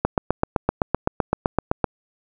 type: click train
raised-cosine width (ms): 1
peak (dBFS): -3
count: 15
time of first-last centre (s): 0.05-1.843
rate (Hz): 7.81
effects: none